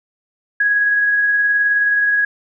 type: tone with tremolo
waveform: sine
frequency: 1661.2 Hz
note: G#6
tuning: in tune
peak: -11 dBFS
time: 0.6-2.25 s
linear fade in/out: 5 ms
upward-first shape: triangle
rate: 19 Hz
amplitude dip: 30%
effects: none